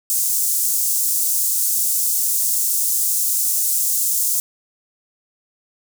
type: high-pass noise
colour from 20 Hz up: pink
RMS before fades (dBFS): -19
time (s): 0.1-4.4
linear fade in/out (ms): 0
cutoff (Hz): 7100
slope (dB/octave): 24
effects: none